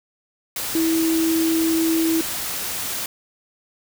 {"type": "tone in noise", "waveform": "sine", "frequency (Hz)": 325.8, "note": "E4", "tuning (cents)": -20, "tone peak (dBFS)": -17, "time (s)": [0.75, 2.21], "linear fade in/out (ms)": 2, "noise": "white", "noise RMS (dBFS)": -27, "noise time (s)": [0.56, 3.06], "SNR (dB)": 7, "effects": []}